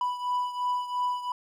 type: beating tone pair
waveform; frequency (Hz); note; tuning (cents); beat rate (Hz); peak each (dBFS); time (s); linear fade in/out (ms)
triangle; 987.8 / 990.7; B5 / B5; 0 / +5; 2.9; -26 / -31; 0.01-1.32; 2
effects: none